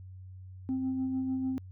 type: tone with tremolo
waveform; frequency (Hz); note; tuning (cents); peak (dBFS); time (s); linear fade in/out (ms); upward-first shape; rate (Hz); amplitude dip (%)
sine; 261.6; C4; 0; -26; 0.69-1.58; 0; sine; 6.7; 35
effects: tanh soft clip ceiling -26 dBFS + added 93 Hz sine -44 dBFS peak until 1.71 s